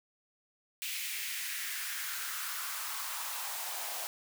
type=noise with high-pass filter sweep; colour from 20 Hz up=white; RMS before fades=-38 dBFS; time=0.82-4.07 s; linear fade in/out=0 ms; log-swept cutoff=2500 to 690 Hz; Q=2.8; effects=none